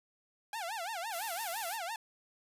sawtooth tone with vibrato, 784 Hz, G5, in tune, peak -33 dBFS, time 0.53-1.96 s, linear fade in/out 2 ms, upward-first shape sine, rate 5.9 Hz, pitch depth 280 cents each way
blue noise, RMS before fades -41 dBFS, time 1.1-1.79 s, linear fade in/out 50 ms
effects resampled to 32000 Hz

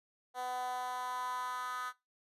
10% pulse tone with high-pass filter sweep, 250.7 Hz, B3, 26 cents sharp, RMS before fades -39 dBFS, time 0.34-1.93 s, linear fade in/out 50 ms, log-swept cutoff 660 to 1300 Hz, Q 4.3, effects noise-tail reverb RT60 0.2 s tail -19 dB re dry + resampled to 32000 Hz

